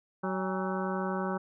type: harmonic tone with a mistuned harmonic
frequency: 188.2 Hz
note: F#3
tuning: 30 cents sharp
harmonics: 1 / 2 / 3 / 4 / 5 / 6 / 7 / 8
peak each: -33 / -36 / -38 / -39 / -40 / -41 / -41 / -42 dBFS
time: 0.23-1.38 s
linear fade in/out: 10 ms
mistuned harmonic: 4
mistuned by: +120 cents
effects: none